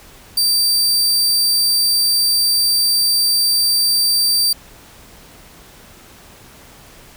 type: tone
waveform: sawtooth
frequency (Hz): 4668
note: D8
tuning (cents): -11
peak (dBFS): -10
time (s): 0.37-4.53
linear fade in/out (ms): 5
effects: pink hiss -43 dBFS RMS until 7.16 s